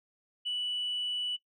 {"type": "tone", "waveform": "sine", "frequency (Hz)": 2960, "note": "F#7", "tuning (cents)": 0, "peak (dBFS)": -29, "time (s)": [0.45, 1.37], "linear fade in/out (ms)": 20, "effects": ["noise-tail reverb RT60 0.1 s tail -19 dB re dry", "tanh soft clip ceiling -27 dBFS"]}